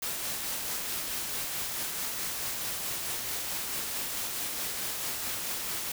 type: noise with tremolo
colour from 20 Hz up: white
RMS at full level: -33 dBFS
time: 0.02-5.92 s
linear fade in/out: 5 ms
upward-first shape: sine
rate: 4.6 Hz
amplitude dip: 25%
effects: none